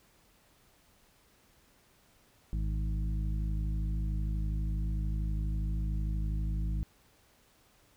harmonic tone with a mistuned harmonic, 52.8 Hz, G#1, 29 cents sharp, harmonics 1 / 2 / 3 / 4 / 6, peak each -30 / -40 / -39 / -46 / -50 dBFS, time 2.53-6.83 s, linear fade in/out 0 ms, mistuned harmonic 1, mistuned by +36 cents, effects pink hiss -65 dBFS RMS until 7.96 s

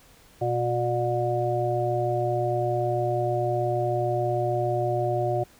harmonic tone with a mistuned harmonic, 120.6 Hz, B2, 41 cents flat, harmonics 1 / 3 / 5 / 6, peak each -28 / -28 / -28 / -28 dBFS, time 0.41-5.44 s, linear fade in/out 10 ms, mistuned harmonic 5, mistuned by -17 cents, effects pink hiss -55 dBFS RMS until 5.59 s

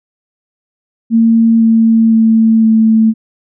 sine tone with pitch steps, 227.5 / 225.5 / 223.6 / 221.7 Hz, A#3 / A3 / A3 / A3, -42 / +43 / +28 / +13 cents, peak -5 dBFS, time 1.1-3.14 s, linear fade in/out 50 ms, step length 510 ms, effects none

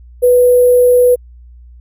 sine tone with sample-and-hold, 493.9 Hz, B4, in tune, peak -5 dBFS, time 0.22-1.16 s, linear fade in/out 20 ms, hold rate 11025 Hz, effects added 60 Hz sine -35 dBFS peak until 1.8 s

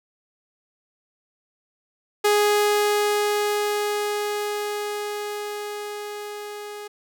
sawtooth tone with level ramp, 415.3 Hz, G#4, in tune, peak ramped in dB -12 to -30 dBFS, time 2.24-6.88 s, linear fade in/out 10 ms, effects none

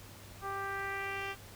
10% pulse tone with low-pass filter sweep, 393.1 Hz, G4, 5 cents sharp, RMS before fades -38 dBFS, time 0.41-1.36 s, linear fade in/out 50 ms, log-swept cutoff 1100 to 3400 Hz, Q 2.2, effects added 99 Hz sine -53 dBFS peak until 1.55 s + pink hiss -53 dBFS RMS until 1.55 s

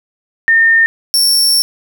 sine / sawtooth tone pair in turn, 1819 / 5451 Hz, A#6 / F8, -43 / -43 cents, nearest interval octave + perfect fifth, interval 1900 cents, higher second, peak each -6 dBFS, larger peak neither, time 0.48-0.86 / 1.14-1.62 s, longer second, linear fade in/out 0 ms, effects none

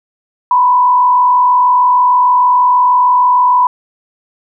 sine tone with frequency modulation, 992 Hz, B5, 7 cents sharp, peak -6 dBFS, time 0.51-3.67 s, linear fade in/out 2 ms, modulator 46.4 Hz, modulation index 0.51, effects none

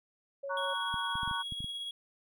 sine tone, 554.4 Hz, C#5, in tune, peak -36 dBFS, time 0.43-0.74 s, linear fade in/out 10 ms
sine chord, F# major, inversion first, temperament equal with one note detuned, 932.3 / 1117.1 / 1480 Hz, A#5 / C#6 / F#6, 0 / +13 / 0 cents, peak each -37 dBFS, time 0.49-1.43 s, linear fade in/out 20 ms
triangle tone with tremolo, 3318 Hz, G#7, 2 cents flat, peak -34 dBFS, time 0.57-1.91 s, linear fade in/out 2 ms, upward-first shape sine, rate 17 Hz, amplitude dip 30%
clicks, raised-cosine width 5 ms, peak -30 dBFS, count 8, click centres 0.942 / 1.155 / 1.232 / 1.277 / 1.312 / 1.523 / 1.605 / 1.644 s
effects none

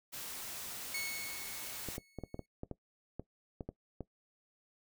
white noise, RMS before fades -44 dBFS, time 0.12-1.98 s, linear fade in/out 20 ms
sawtooth tone with exponential decay, 2201 Hz, C#7, 13 cents flat, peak -32 dBFS, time 0.94-2.46 s, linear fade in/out 5 ms, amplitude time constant 330 ms
clicks, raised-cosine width 2 ms, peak -27 dBFS, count 12, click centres 1.887 / 1.981 / 2.187 / 2.237 / 2.344 / 2.393 / 2.634 / 2.713 / 3.196 / 3.608 / 3.69 / 4.007 s
effects noise-tail reverb RT60 0.1 s tail -18 dB re dry

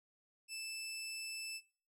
15% pulse tone, 2637 Hz, E7, in tune, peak -35 dBFS, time 0.48-1.61 s, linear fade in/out 50 ms, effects noise-tail reverb RT60 0.4 s tail -18 dB re dry + low-pass 12000 Hz 12 dB/octave

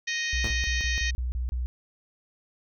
harmonic tone, 622.3 Hz, D#5, in tune, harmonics 3 / 4 / 5 / 6 / 7 / 8 / 9 / 10, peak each -30 / -33 / -38 / -37 / -39 / -47 / -38 / -40 dBFS, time 0.07-1.11 s, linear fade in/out 10 ms
sine tone bursts, 61.74 Hz, B1, in tune, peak -26 dBFS, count 8, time 0.33-1.66 s, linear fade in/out 0 ms, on 140 ms, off 30 ms
sawtooth tone with exponential decay, 111.6 Hz, A2, 25 cents sharp, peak -25 dBFS, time 0.44-0.63 s, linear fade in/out 5 ms, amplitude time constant 40 ms
effects none

